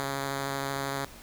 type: tone with vibrato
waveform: 5% pulse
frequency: 137.8 Hz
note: C#3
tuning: 10 cents flat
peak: -19 dBFS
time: 0-1.05 s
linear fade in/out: 0 ms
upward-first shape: triangle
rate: 13 Hz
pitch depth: 14 cents each way
effects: pink hiss -49 dBFS RMS until 1.22 s